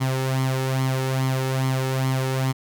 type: tone with flanger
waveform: sawtooth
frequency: 131.7 Hz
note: C3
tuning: 12 cents sharp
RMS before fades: -23 dBFS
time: 0-2.53 s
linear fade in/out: 20 ms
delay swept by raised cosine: 0.93 to 2.33 ms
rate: 2.4 Hz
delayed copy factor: +0.6
effects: none